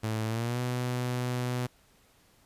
sawtooth tone with pitch glide, 110 to 124.19 Hz, A2 to B2, 0 to +10 cents, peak -25 dBFS, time 0.03-1.67 s, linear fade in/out 10 ms, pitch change +210 cents, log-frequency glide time 0.25-0.6 s, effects pink hiss -63 dBFS RMS until 2.45 s + resampled to 32000 Hz

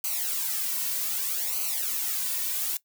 blue noise with flanger, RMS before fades -29 dBFS, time 0.04-2.77 s, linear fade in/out 2 ms, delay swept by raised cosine 0.56 to 2.46 ms, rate 0.64 Hz, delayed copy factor -0.9, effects noise-tail reverb RT60 0.1 s tail -19 dB re dry

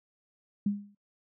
sine tone with exponential decay, 203.4 Hz, G#3, 36 cents flat, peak -22 dBFS, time 0.66-0.95 s, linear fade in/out 5 ms, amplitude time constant 62 ms, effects noise-tail reverb RT60 0.1 s tail -26 dB re dry

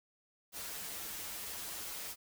white noise with comb filter, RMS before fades -43 dBFS, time 0.52-2.16 s, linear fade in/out 50 ms, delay 7.8 ms, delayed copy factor -0.9, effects none

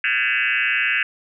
sine tone with frequency modulation, 2145 Hz, C7, 42 cents sharp, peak -17 dBFS, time 0.04-1.03 s, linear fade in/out 2 ms, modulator 120 Hz, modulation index 5.3, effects none

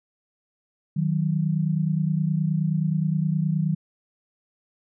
sine tone pair together, 156.1 / 185.64 Hz, D#3 / F#3, +6 / +6 cents, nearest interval minor third, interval 300 cents, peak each -22 / -25 dBFS, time 0.96-3.75 s, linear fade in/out 10 ms, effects none

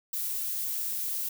violet noise, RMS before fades -32 dBFS, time 0.13-1.29 s, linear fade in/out 5 ms, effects none

